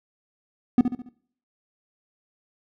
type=tone with echo; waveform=triangle; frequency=246.4 Hz; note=B3; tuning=4 cents flat; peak=-10 dBFS; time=0.78-0.81 s; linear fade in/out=2 ms; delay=70 ms; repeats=4; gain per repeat=-7 dB; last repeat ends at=1.09 s; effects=noise-tail reverb RT60 0.6 s tail -20 dB re dry